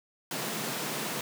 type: high-pass noise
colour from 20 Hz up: pink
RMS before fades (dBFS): -34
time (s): 0.31-1.21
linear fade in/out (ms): 2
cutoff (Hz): 130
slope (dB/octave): 96
effects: none